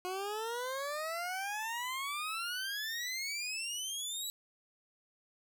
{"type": "exponential sweep", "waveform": "20% pulse", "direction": "up", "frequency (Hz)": [360.5, 3962], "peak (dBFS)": -31, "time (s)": [0.05, 4.3], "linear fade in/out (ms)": 0, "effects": []}